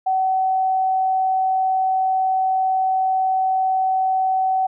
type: tone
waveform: sine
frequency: 757 Hz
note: F#5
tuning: 39 cents sharp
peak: -16 dBFS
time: 0.06-4.67 s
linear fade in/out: 10 ms
effects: none